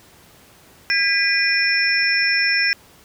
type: tone cluster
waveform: sine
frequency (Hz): 1623 / 1985 / 2433 / 5350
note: G#6 / B6 / D#7 / E8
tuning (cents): -40 / +8 / -39 / +25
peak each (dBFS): -21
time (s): 0.9-2.73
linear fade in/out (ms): 0
effects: pink hiss -49 dBFS RMS until 3.04 s + high-pass 60 Hz 12 dB/octave